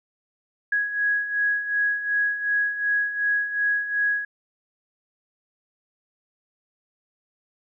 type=beating tone pair; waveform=sine; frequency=1661.2 / 1663.9 Hz; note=G#6 / G#6; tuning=0 / +3 cents; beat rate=2.7 Hz; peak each=-28 / -22 dBFS; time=0.72-4.25 s; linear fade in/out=5 ms; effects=none